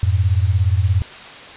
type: beating tone pair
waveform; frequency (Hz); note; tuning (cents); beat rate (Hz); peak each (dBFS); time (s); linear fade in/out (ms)
sine; 88 / 105; F2 / G#2; +14 / +19; 17; -15 / -17; 0.03-1.02; 0
effects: white hiss -36 dBFS RMS until 1.56 s + resampled to 8000 Hz